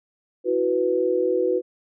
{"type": "chord", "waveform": "sine", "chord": "E suspended second", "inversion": "none", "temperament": "equal", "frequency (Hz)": [329.6, 370, 493.9], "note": ["E4", "F#4", "B4"], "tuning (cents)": [0, 0, 0], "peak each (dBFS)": [-27, -22, -22], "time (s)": [0.44, 1.62], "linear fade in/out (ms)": 50, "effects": []}